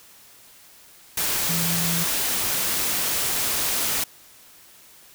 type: tone in noise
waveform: sine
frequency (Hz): 168.3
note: E3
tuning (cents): +36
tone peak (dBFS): -26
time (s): 1.49-2.04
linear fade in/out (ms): 5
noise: white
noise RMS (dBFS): -24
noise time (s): 1.17-4.04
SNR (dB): -5
effects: white hiss -50 dBFS RMS until 5.14 s